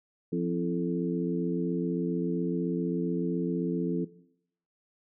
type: harmonic tone with a mistuned harmonic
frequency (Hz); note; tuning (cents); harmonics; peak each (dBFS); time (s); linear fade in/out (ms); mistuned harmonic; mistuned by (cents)
87.3; F2; 0; 2 / 3 / 4 / 5; -30 / -32 / -33 / -34; 0.32-4.05; 10; 4; -58
effects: noise-tail reverb RT60 0.7 s tail -18 dB re dry